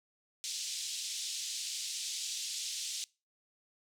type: band-pass noise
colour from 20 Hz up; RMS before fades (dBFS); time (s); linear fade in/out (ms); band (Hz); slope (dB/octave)
white; -39; 0.44-3.04; 0; 3100 to 7600; 24
effects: noise-tail reverb RT60 0.3 s tail -24 dB re dry